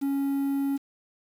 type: tone with quantisation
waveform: triangle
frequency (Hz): 277.2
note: C#4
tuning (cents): 0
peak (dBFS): -22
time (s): 0.01-0.78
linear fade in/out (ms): 20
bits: 8
effects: none